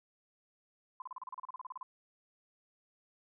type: tone bursts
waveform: sine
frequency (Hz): 1023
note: C6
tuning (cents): -39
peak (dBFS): -40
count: 16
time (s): 1-1.83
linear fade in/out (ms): 2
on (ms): 20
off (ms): 34
effects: none